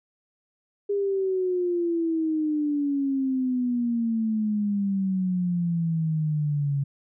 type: exponential sweep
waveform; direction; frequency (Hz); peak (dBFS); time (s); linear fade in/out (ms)
sine; down; 407.5 to 138.59; -22; 0.89-6.84; 10
effects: none